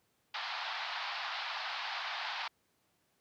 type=band-pass noise; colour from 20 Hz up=pink; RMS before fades=-39 dBFS; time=0.34-2.48 s; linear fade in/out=5 ms; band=730 to 4700 Hz; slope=48 dB/octave; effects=pink hiss -75 dBFS RMS until 3.2 s + high-pass 100 Hz 12 dB/octave